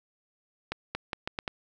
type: accelerating click train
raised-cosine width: 0.3 ms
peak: -15 dBFS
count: 6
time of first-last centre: 0.72-1.478 s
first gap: 230 ms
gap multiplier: 0.79
effects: none